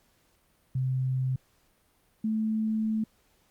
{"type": "tone pair in turn", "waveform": "sine", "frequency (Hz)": [130, 218.6], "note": ["C3", "A3"], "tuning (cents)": [-11, -11], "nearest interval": "major sixth", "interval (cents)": 900, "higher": "second", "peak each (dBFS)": -25, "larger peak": "neither", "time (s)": [[0.75, 1.36], [2.24, 3.04]], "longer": "second", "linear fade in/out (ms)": 5, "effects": ["pink hiss -67 dBFS RMS until 3.5 s", "Opus 48 kbps"]}